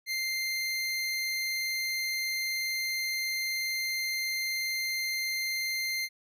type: tone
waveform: 25% pulse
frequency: 2093 Hz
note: C7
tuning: in tune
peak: -26 dBFS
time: 0.06-6.09 s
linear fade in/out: 50 ms
effects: none